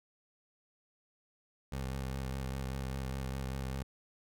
20% pulse tone with vibrato, 66.2 Hz, C2, 21 cents sharp, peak -31 dBFS, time 1.72-3.83 s, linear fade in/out 5 ms, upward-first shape square, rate 5 Hz, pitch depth 28 cents each way, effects none

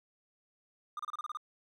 triangle tone bursts, 1212 Hz, D#6, 46 cents flat, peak -34 dBFS, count 8, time 0.97-1.372 s, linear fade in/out 2 ms, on 24 ms, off 30 ms, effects none

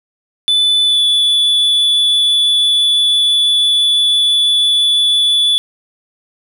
triangle tone with pitch glide, 3495 to 3451 Hz, A7 to A7, -12 to -34 cents, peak -8 dBFS, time 0.48-5.58 s, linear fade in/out 0 ms, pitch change -22 cents, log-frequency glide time 0.85-1.01 s, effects none

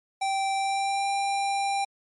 square tone with pitch glide, 780 to 793.6 Hz, G5 to G5, -9 to +21 cents, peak -25 dBFS, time 0.21-1.85 s, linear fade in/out 10 ms, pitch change +30 cents, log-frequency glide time 0.54-1.09 s, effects MP3 48 kbps

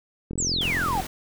click train, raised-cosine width 3 ms, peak -19 dBFS, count 31, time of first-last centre 0.31-1 s, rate 43.5 Hz
sine exponential sweep, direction down, 8120 to 721 Hz, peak -23 dBFS, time 0.38-1.01 s, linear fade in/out 5 ms
pink noise, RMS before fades -34 dBFS, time 0.61-1.07 s, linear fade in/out 5 ms
effects none

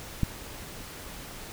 click, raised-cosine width 5 ms, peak -12 dBFS, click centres 0.233 s, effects pink hiss -42 dBFS RMS until 1.52 s

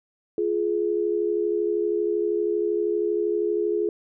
sine tone pair together, 347.5 / 420.2 Hz, F4 / G#4, -9 / +20 cents, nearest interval minor third, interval 329 cents, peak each -25 / -23 dBFS, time 0.38-3.89 s, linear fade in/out 2 ms, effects none

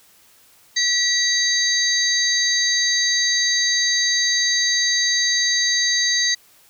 sine tone cluster, 1943 / 3900 / 4681 / 6340 Hz, B6 / B7 / D8 / G8, -29 / -23 / -7 / +19 cents, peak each -22 dBFS, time 0.76-6.35 s, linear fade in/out 10 ms, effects white hiss -53 dBFS RMS until 6.69 s

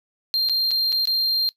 triangle tone with dropouts, 4186 Hz, C8, in tune, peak -17 dBFS, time 0.34-1.49 s, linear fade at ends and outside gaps 0 ms, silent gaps 0.488-0.496 / 0.708-0.714 / 0.921-0.926 / 1.054-1.073 s, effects noise-tail reverb RT60 0.1 s tail -20 dB re dry

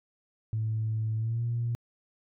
sine tone with pitch glide, 110 to 117.9 Hz, A2 to A#2, 0 to +20 cents, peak -26 dBFS, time 0.53-1.75 s, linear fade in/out 0 ms, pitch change +120 cents, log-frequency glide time 1.17-1.43 s, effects tanh soft clip ceiling -22 dBFS

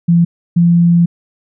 sine tone pair in turn, 170.4 / 171.38 Hz, F3 / F3, -42 / -32 cents, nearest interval unison, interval 10 cents, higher second, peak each -6 dBFS, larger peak neither, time 0.08-0.25 / 0.56-1.06 s, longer second, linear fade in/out 10 ms, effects none

